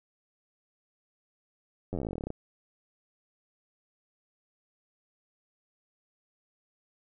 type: slowing click train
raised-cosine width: 2 ms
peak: -21 dBFS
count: 20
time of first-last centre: 1.93-2.304 s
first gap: 10 ms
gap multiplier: 1.07
effects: none